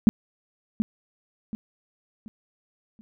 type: tone with echo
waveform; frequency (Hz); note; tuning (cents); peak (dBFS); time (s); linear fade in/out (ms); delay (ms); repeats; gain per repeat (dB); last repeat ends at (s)
sine; 218.3; A3; -13; -10; 0.07-0.09; 0; 730; 4; -9; 3.01
effects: none